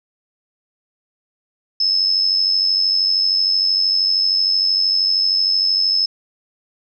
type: tone with amplitude modulation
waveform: sine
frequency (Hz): 5210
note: E8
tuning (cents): -21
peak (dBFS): -11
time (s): 1.8-6.06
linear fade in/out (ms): 5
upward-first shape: sine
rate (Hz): 93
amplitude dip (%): 60
effects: none